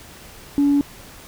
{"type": "tone", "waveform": "sine", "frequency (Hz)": 284.7, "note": "C#4", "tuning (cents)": 46, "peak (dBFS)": -12, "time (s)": [0.58, 0.81], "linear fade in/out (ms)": 0, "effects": ["tanh soft clip ceiling -10 dBFS", "pink hiss -42 dBFS RMS until 1.27 s"]}